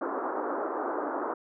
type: band-pass noise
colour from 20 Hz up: pink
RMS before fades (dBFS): -32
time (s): 0.01-1.34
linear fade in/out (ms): 5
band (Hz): 280 to 1400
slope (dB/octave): 48
effects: none